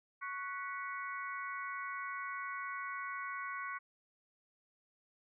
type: harmonic tone with a mistuned harmonic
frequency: 370 Hz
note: F#4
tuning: in tune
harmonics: 3 / 4 / 5 / 6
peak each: -42 / -44 / -46 / -48 dBFS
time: 0.21-3.79 s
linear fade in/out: 20 ms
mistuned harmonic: 5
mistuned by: +95 cents
effects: none